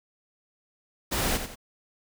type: noise with echo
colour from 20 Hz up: pink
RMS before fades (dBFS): -27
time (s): 1.11-1.38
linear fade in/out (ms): 20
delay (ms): 89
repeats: 2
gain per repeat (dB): -8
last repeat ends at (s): 1.558
effects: none